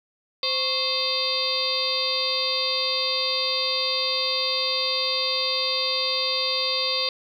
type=harmonic tone with a mistuned harmonic; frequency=520 Hz; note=C5; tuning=11 cents flat; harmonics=1 / 2 / 4 / 5 / 6 / 7 / 8 / 9; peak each=-31 / -33 / -36 / -33 / -37 / -28 / -30 / -26 dBFS; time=0.43-7.09 s; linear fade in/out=2 ms; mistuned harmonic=2; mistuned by=+100 cents; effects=9-bit